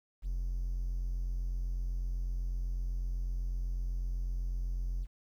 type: tone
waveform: triangle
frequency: 44 Hz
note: F1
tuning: 14 cents sharp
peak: -29 dBFS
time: 0.22-5.07 s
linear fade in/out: 50 ms
effects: tanh soft clip ceiling -25 dBFS + 11-bit